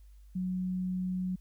sine tone, 183.8 Hz, F#3, 11 cents flat, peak -30 dBFS, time 0.35-1.36 s, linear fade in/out 10 ms, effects added 50 Hz sine -51 dBFS peak until 1.4 s + white hiss -73 dBFS RMS until 1.4 s

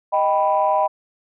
sine chord, Eb augmented, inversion none, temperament equal, 622.3 / 784 / 987.8 Hz, Eb5 / G5 / B5, 0 / 0 / 0 cents, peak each -19 dBFS, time 0.12-0.88 s, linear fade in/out 20 ms, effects tanh soft clip ceiling -7 dBFS

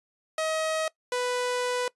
sawtooth tone pair in turn, 634 / 495.2 Hz, D#5 / B4, +32 / +5 cents, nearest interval major third, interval 427 cents, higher first, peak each -22 / -22 dBFS, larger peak neither, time 0.38-0.88 / 1.12-1.88 s, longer second, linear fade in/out 2 ms, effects noise-tail reverb RT60 0.1 s tail -21 dB re dry + resampled to 24000 Hz

